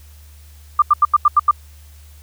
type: tone bursts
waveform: sine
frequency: 1192 Hz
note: D6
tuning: 25 cents sharp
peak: -7 dBFS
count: 7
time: 0.79-1.511 s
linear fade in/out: 5 ms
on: 31 ms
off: 84 ms
effects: added 74 Hz sine -40 dBFS peak until 2.22 s + white hiss -51 dBFS RMS until 2.22 s